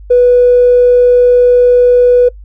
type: tone with tanh clipping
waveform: triangle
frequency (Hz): 491.5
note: B4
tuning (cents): -8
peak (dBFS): -3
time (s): 0.1-2.29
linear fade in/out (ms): 10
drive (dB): 4
effects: noise-tail reverb RT60 0.1 s tail -22 dB re dry + added 50 Hz sine -29 dBFS peak until 2.44 s